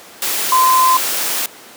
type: tone in noise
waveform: sine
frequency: 1031 Hz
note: C6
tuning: 26 cents flat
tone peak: -9 dBFS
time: 0.52-0.97 s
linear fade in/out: 2 ms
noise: white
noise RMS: -19 dBFS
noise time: 0.22-1.46 s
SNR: +7 dB
effects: pink hiss -38 dBFS RMS until 1.76 s + high-pass 300 Hz 12 dB/octave